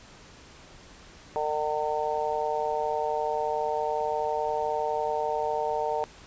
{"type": "harmonic tone", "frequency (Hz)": 151.7, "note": "D#3", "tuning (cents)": -44, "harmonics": [3, 4, 5, 6], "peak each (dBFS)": [-31, -31, -31, -31], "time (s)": [1.36, 6.04], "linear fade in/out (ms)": 0, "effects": ["pink hiss -50 dBFS RMS until 6.26 s", "resampled to 16000 Hz"]}